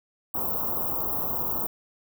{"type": "band-stop noise", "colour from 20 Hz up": "white", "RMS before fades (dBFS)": -28, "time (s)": [0.34, 1.67], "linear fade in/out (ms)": 5, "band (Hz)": [1200, 14000], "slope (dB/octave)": 48, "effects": []}